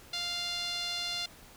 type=tone with band-pass filter; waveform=sawtooth; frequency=698.5 Hz; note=F5; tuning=in tune; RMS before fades=-35 dBFS; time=0.13-1.26 s; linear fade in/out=5 ms; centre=4000 Hz; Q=3.3; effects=pink hiss -54 dBFS RMS until 1.56 s